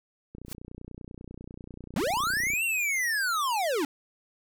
click train, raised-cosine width 3 ms, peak -29 dBFS, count 67, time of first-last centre 0.35-2.535 s, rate 30.2 Hz
white noise with exponential growth, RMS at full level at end -35 dBFS, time 0.46-0.53 s, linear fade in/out 0 ms, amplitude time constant 15 ms
square linear two-way sweep, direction up then down, 146.83 to 2781 to 263.7 Hz, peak -26 dBFS, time 1.96-3.85 s, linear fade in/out 2 ms, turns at 2.64 s
effects none

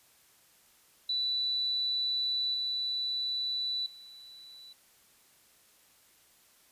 sine tone with level steps, 3967 Hz, B7, 7 cents sharp, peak -28 / -30 / -48 dBFS, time 1.09-4.73 s, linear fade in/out 5 ms, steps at 2.54 / 3.86 s, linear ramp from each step 2 ms, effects white hiss -63 dBFS RMS until 6.71 s + resampled to 32000 Hz

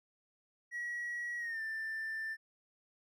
triangle tone with pitch glide, 1917 to 1778.3 Hz, A#6 to A6, +48 to +18 cents, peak -34 dBFS, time 0.71-2.37 s, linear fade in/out 50 ms, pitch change -130 cents, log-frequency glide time 1.38-1.61 s, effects tanh soft clip ceiling -32 dBFS

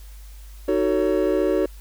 triangle chord, D# half-diminished seventh, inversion none, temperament just, 311.1 / 373.4 / 448 / 560 Hz, D#4 / F#4 / A4 / C#5, 0 / +16 / +31 / +18 cents, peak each -22 / -20 / -23 / -22 dBFS, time 0.68-1.66 s, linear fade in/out 5 ms, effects added 50 Hz sine -38 dBFS peak until 1.8 s + white hiss -52 dBFS RMS until 1.8 s

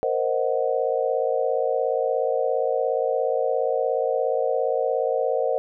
sine chord, C half-diminished seventh, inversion third, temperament equal, 466.2 / 523.3 / 622.3 / 740 Hz, Bb4 / C5 / Eb5 / Gb5, 0 / 0 / 0 / 0 cents, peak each -25 / -24 / -27 / -29 dBFS, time 0.03-5.58 s, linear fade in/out 0 ms, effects none

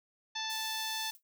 harmonic tone, 880 Hz, A5, in tune, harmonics 1 / 2 / 3 / 4 / 5 / 6 / 7, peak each -41 / -42 / -45 / -39 / -43 / -45 / -45 dBFS, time 0.35-1.11 s, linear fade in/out 10 ms
pink high-pass noise, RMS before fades -45 dBFS, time 0.5-1.11 s, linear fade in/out 0 ms, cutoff 6600 Hz, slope 12 dB/octave
violet noise with exponential decay, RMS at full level -50 dBFS, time 1.15-1.23 s, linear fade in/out 0 ms, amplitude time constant 16 ms
effects none

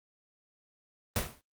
pink noise with exponential decay, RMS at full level -26 dBFS, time 1.16-1.41 s, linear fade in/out 1 ms, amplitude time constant 54 ms, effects noise-tail reverb RT60 0.1 s tail -21 dB re dry + Opus 24 kbps

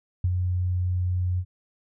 sine tone with ADSR envelope, 90.4 Hz, F#2, 40 cents flat, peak -18 dBFS, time 0.24-1.45 s, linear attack 4 ms, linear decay 51 ms, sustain -4 dB, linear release 63 ms, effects none

